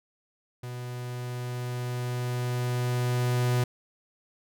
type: tone with level ramp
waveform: 45% pulse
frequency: 123.47 Hz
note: B2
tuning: in tune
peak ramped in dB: -35 to -22 dBFS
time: 0.63-3.64 s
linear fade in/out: 5 ms
effects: none